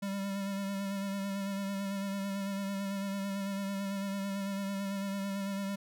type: tone with vibrato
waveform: square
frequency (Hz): 197.2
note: G3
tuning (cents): +11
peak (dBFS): -34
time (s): 0.02-5.76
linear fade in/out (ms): 10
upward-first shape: sine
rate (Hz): 9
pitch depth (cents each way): 28
effects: none